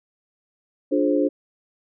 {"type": "chord", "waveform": "sine", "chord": "D half-diminished seventh", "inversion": "none", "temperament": "just", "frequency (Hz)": [293.7, 352.4, 422.9, 528.6], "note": ["D4", "F4", "Ab4", "C5"], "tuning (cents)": [0, 16, 31, 18], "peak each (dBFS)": [-20, -25, -25, -23], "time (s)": [0.91, 1.29], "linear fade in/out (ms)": 20, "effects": []}